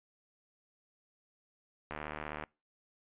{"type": "click train", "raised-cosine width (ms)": 0.5, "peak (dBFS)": -24, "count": 41, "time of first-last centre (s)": [1.91, 2.438], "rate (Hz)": 75.8, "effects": ["noise-tail reverb RT60 0.3 s tail -25 dB re dry", "resampled to 8000 Hz"]}